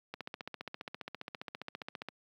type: click train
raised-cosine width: 0.3 ms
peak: -24 dBFS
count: 30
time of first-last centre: 0.14-2.086 s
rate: 14.9 Hz
effects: high-pass 150 Hz 12 dB/octave + 11-bit